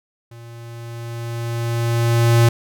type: tone with level ramp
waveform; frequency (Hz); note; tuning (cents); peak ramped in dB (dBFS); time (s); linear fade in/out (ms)
square; 117; A#2; +7; -38 to -10; 0.31-2.49; 5
effects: none